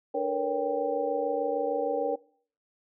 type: tone cluster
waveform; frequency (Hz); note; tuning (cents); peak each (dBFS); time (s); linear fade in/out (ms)
sine; 292.1 / 453.4 / 480 / 559 / 787; D4 / A#4 / B4 / C#5 / G5; -9 / -48 / -49 / +14 / +7; -36 / -35 / -30 / -31 / -33; 0.14-2.16; 10
effects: noise-tail reverb RT60 0.5 s tail -21 dB re dry